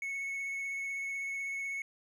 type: tone with vibrato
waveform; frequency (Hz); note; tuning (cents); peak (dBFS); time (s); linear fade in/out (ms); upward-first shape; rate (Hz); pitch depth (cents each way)
triangle; 2204; C#7; -11; -33; 0.02-1.82; 2; triangle; 16; 15
effects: none